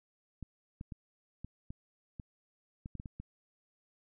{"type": "clicks", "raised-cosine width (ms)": 5, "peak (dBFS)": -30, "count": 11, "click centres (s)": [0.427, 0.811, 0.922, 1.446, 1.705, 2.198, 2.859, 2.953, 2.999, 3.058, 3.2], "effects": []}